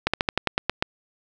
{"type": "slowing click train", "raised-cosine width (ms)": 0.3, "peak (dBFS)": -4, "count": 9, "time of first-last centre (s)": [0.07, 0.825], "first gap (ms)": 66, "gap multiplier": 1.1, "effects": []}